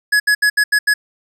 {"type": "tone bursts at uneven times", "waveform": "square", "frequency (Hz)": 1686, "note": "G#6", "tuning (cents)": 26, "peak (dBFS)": -11, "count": 6, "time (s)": [[0.12, 0.2], [0.27, 0.35], [0.42, 0.5], [0.57, 0.64], [0.72, 0.79], [0.87, 0.94]], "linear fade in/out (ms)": 10, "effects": ["low-pass 11000 Hz 12 dB/octave", "8-bit"]}